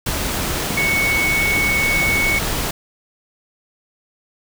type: tone in noise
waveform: sine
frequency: 2217 Hz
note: C#7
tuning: in tune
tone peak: -16 dBFS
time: 0.77-2.39 s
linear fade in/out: 5 ms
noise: pink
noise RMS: -22 dBFS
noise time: 0.06-2.71 s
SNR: +3 dB
effects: none